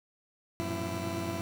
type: tone cluster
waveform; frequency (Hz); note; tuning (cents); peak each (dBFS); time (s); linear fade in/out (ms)
20% pulse; 93 / 111.8 / 120.4 / 171.1 / 333.4; F#2 / A2 / B2 / F3 / E4; +9 / +28 / -44 / -35 / +20; -32 / -38 / -39 / -38 / -31; 0.6-1.41; 0
effects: none

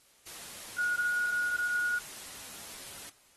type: tone in noise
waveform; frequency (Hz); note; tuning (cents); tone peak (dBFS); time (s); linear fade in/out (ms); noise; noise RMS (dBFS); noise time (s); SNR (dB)
sine; 1446; F#6; -40; -27; 0.78-1.99; 10; white; -45; 0.26-3.1; +15
effects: white hiss -63 dBFS RMS until 3.36 s + AAC 32 kbps

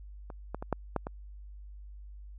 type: clicks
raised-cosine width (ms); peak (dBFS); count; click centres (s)
1; -29 / -21 / -24 / -14 / -15 / -22; 6; 0.302 / 0.546 / 0.625 / 0.727 / 0.963 / 1.069
effects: added 50 Hz sine -44 dBFS peak until 2.38 s

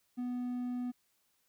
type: tone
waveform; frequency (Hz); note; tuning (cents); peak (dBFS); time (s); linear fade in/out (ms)
triangle; 246.9; B3; 0; -32; 0.17-0.92; 20
effects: white hiss -75 dBFS RMS until 1.48 s

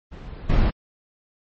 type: noise with level steps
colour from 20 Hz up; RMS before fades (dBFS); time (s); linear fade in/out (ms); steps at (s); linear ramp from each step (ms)
brown; -35 / -18; 0.11-0.71; 20; 0.49; 10
effects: low-pass 4000 Hz 12 dB/octave + MP3 32 kbps

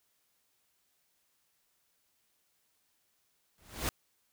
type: noise with exponential growth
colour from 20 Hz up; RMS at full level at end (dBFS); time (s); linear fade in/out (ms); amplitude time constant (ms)
pink; -29; 3.58-3.89; 1; 67
effects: white hiss -75 dBFS RMS until 4.32 s

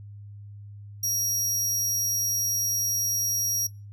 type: tone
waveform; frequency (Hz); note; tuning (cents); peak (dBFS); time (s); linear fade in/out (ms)
sawtooth; 5670; F8; +25; -22; 1.03-3.67; 5
effects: noise-tail reverb RT60 0.3 s tail -23 dB re dry + added 102 Hz sine -40 dBFS peak until 3.92 s

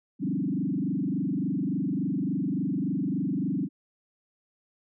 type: tone with frequency modulation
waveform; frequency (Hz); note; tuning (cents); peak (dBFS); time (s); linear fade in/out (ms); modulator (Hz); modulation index
sine; 228.6; A#3; -34; -25; 0.19-3.69; 50; 23.5; 3
effects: none

